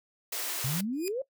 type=high-pass noise; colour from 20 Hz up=white; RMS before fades=-34 dBFS; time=0.32-0.81 s; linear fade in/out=5 ms; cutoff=290 Hz; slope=48 dB/octave
type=exponential sweep; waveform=sine; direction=up; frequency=122.3 to 562 Hz; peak=-29 dBFS; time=0.64-1.22 s; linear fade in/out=5 ms
type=tone with exponential growth; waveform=10% pulse; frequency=2461 Hz; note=D#7; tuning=20 cents flat; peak=-23 dBFS; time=0.93-1.08 s; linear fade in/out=0 ms; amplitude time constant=32 ms
effects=noise-tail reverb RT60 0.1 s tail -19 dB re dry